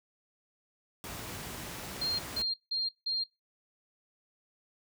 pink noise, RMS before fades -41 dBFS, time 1.04-2.42 s, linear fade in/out 0 ms
sine tone bursts, 4204 Hz, C8, 7 cents sharp, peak -29 dBFS, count 4, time 2.01-3.24 s, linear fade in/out 10 ms, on 180 ms, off 170 ms
effects noise-tail reverb RT60 0.2 s tail -19 dB re dry + high-pass 60 Hz 12 dB/octave

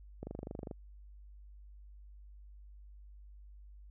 click train, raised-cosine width 2 ms, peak -28 dBFS, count 13, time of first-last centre 0.23-0.712 s, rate 24.9 Hz, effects added 50 Hz sine -51 dBFS peak until 3.9 s

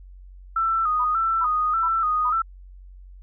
sine tone with vibrato, 1287 Hz, E6, 42 cents flat, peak -19 dBFS, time 0.56-2.42 s, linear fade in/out 5 ms, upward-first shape square, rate 1.7 Hz, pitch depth 63 cents each way
sine tone bursts, 990 Hz, B5, 4 cents sharp, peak -26 dBFS, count 4, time 0.99-2.302 s, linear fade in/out 10 ms, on 58 ms, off 360 ms
effects added 46 Hz sine -41 dBFS peak until 3.22 s

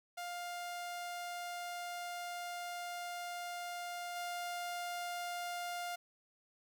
sawtooth tone with level steps, 703 Hz, F5, 11 cents sharp, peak -37 / -35 dBFS, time 0.17-5.96 s, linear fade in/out 10 ms, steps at 4.15 s, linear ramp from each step 20 ms, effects 11-bit

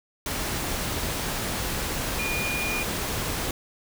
sine tone in noise, 2431 Hz, D#7, 41 cents flat, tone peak -28 dBFS, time 2.19-2.83 s, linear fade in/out 2 ms, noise pink, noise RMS -29 dBFS, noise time 0.26-3.51 s, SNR -2 dB, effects none

